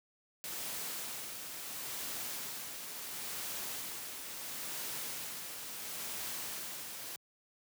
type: noise with tremolo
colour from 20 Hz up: white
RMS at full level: -40 dBFS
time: 0.44-7.16 s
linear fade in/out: 0 ms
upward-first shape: sine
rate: 0.73 Hz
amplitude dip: 40%
effects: high-pass 100 Hz 12 dB/octave